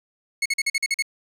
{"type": "tone bursts", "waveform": "sawtooth", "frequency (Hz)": 2189, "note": "C#7", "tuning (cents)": -22, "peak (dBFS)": -16, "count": 8, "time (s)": [0.42, 1.024], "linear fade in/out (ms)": 5, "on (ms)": 37, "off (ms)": 44, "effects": ["low-pass 10000 Hz 12 dB/octave", "8-bit"]}